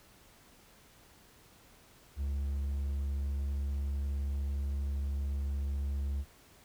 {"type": "tone", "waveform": "triangle", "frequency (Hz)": 69.8, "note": "C#2", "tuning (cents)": 13, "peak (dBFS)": -29, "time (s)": [2.16, 6.25], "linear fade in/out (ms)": 50, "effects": ["pink hiss -60 dBFS RMS until 6.64 s"]}